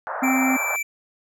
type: band-pass noise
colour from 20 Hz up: pink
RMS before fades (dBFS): -29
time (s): 0.07-0.76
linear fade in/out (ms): 0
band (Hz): 560 to 1600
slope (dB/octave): 48
type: harmonic tone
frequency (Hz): 261.6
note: C4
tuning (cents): 0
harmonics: 1 / 3 / 5 / 7 / 8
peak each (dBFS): -19 / -29 / -33 / -36 / -37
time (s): 0.22-0.57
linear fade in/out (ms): 10
type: tone with vibrato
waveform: square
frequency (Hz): 2332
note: D7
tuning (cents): -13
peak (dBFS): -24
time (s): 0.23-0.83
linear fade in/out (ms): 10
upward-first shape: triangle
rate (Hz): 17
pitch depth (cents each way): 8
effects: none